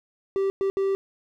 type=tone bursts at uneven times; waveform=triangle; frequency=389.8 Hz; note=G4; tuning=10 cents flat; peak=-19 dBFS; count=3; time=0.36-0.5 / 0.61-0.7 / 0.77-0.95 s; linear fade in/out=0 ms; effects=none